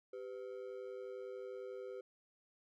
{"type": "ring-modulated tone", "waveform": "triangle", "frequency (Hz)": 447.1, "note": "A4", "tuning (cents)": 28, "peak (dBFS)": -39, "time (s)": [0.13, 2.01], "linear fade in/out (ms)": 5, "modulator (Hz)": 55.5, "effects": []}